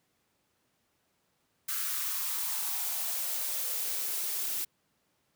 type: noise with high-pass filter sweep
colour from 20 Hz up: blue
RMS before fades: -33 dBFS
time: 1.68-4.65 s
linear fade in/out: 10 ms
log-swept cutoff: 1400 to 300 Hz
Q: 2.9
effects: pink hiss -74 dBFS RMS until 5.35 s + high-pass 100 Hz 12 dB/octave